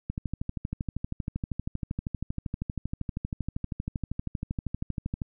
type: click train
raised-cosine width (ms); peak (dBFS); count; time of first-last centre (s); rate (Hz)
5; -18; 66; 0.1-5.218; 12.7
effects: none